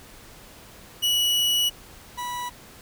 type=tone pair in turn; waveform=40% pulse; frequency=2934 / 979.1 Hz; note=F#7 / B5; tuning=-15 / -15 cents; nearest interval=octave + perfect fifth; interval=1900 cents; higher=first; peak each=-19 / -28 dBFS; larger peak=first; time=1.02-1.7 / 2.17-2.5 s; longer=first; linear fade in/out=20 ms; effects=pink hiss -47 dBFS RMS until 2.81 s